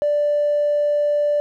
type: tone with tanh clipping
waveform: triangle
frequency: 587.3 Hz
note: D5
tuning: in tune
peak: -15 dBFS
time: 0.02-1.4 s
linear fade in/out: 0 ms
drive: 1 dB
effects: none